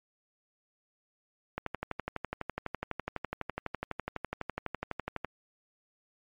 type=click train; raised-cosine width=0.5 ms; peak=-18 dBFS; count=45; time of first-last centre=1.58-5.247 s; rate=12 Hz; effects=MP3 64 kbps